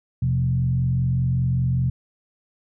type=tone with frequency modulation; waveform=sine; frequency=127.1 Hz; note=C3; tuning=50 cents flat; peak=-18 dBFS; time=0.22-1.9 s; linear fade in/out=5 ms; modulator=45.1 Hz; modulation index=0.73; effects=none